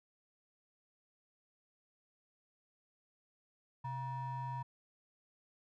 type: ring-modulated tone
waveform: triangle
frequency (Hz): 411.1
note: G#4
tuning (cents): -18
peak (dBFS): -33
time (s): 3.84-4.63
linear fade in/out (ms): 10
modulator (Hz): 540
effects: none